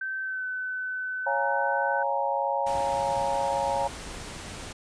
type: tone with pitch glide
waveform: sine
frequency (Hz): 1546 to 1511.6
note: G6 to F#6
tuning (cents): -24 to +37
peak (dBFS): -29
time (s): 0.01-2.03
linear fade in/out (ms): 5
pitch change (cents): -39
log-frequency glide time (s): 0.22-0.45
type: chord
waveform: sine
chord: Bb minor seventh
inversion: first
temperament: equal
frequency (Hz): 554.4 / 698.5 / 830.6 / 932.3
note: Db5 / F5 / Ab5 / Bb5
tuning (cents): 0 / 0 / 0 / 0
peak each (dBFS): -29 / -33 / -29 / -29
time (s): 1.26-3.88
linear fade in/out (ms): 10
type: noise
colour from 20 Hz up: pink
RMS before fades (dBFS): -39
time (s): 2.66-4.73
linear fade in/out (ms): 10
effects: resampled to 22050 Hz